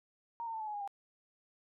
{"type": "tone with pitch steps", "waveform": "sine", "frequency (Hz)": [932.3, 908.9, 886.1, 863.9, 842.2, 821, 800.4], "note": ["A#5", "A#5", "A5", "A5", "G#5", "G#5", "G5"], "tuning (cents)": [0, -44, 12, -32, 24, -20, 36], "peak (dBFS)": -37, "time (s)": [0.4, 0.876], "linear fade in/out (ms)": 0, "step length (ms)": 68, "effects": []}